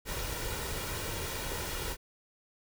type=noise with comb filter; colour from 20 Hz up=pink; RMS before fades=-36 dBFS; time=0.05-1.97 s; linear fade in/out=50 ms; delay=2.1 ms; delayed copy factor=+0.5; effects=none